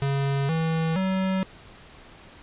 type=tone with pitch steps; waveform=square; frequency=138.59 / 161.98 / 189.32 Hz; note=C#3 / E3 / F#3; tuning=0 / -30 / +40 cents; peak=-23 dBFS; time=0.02-1.43 s; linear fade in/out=0 ms; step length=470 ms; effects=pink hiss -48 dBFS RMS until 2.42 s + resampled to 8000 Hz